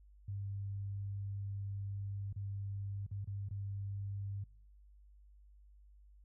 sine tone with dropouts, 99.5 Hz, G2, 26 cents sharp, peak -38 dBFS, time 0.28-4.44 s, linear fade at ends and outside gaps 5 ms, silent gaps 2.328-2.361 / 3.066-3.112 / 3.246-3.273 / 3.488-3.509 s, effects noise-tail reverb RT60 0.6 s tail -26 dB re dry + added 50 Hz sine -58 dBFS peak until 6.24 s

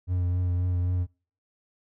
triangle tone with vibrato, 89.6 Hz, F2, 45 cents sharp, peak -21 dBFS, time 0.07-1.07 s, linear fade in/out 50 ms, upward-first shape triangle, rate 3.8 Hz, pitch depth 27 cents each way, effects noise-tail reverb RT60 0.4 s tail -25 dB re dry

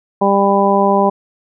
harmonic tone, 198.6 Hz, G3, 23 cents sharp, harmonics 1 / 2 / 3 / 4 / 5, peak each -16 / -16 / -16 / -16 / -16 dBFS, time 0.21-1.1 s, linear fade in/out 10 ms, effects none

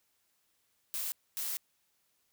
blue noise bursts at uneven times, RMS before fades -36 dBFS, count 2, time 0.94-1.12 / 1.37-1.57 s, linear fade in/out 0 ms, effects white hiss -75 dBFS RMS until 2.32 s

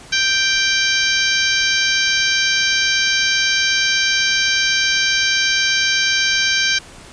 harmonic tone, 784 Hz, G5, in tune, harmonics 2 / 3 / 4 / 5 / 6 / 7 / 8, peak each -19 / -21 / -22 / -23 / -24 / -24 / -25 dBFS, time 0.12-6.79 s, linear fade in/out 10 ms, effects pink hiss -40 dBFS RMS until 7.12 s + resampled to 22050 Hz

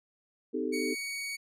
sine chord, A half-diminished seventh, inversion first, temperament equal with one note detuned, 255.9 / 311.1 / 392 / 440 Hz, C4 / Eb4 / G4 / A4, -38 / 0 / 0 / 0 cents, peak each -35 dBFS, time 0.53-0.95 s, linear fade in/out 20 ms
sawtooth tone, 2241 Hz, C#7, 18 cents sharp, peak -31 dBFS, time 0.72-1.37 s, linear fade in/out 20 ms
effects resampled to 32000 Hz

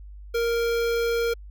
square tone with notch filter, 466.2 Hz, A#4, in tune, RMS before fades -24 dBFS, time 0.34-1.34 s, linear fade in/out 10 ms, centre 8800 Hz, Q 1.2, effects added 50 Hz sine -39 dBFS peak until 1.5 s

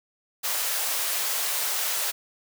white high-pass noise, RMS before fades -27 dBFS, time 0.43-2.12 s, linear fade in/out 20 ms, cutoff 470 Hz, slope 24 dB/octave, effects none

